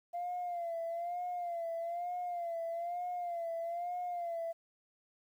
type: tone with vibrato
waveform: sine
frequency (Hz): 691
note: F5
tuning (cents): -19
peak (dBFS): -34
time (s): 0.13-4.53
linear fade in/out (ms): 20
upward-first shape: sine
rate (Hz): 1.1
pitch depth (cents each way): 64
effects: tanh soft clip ceiling -32 dBFS + 11-bit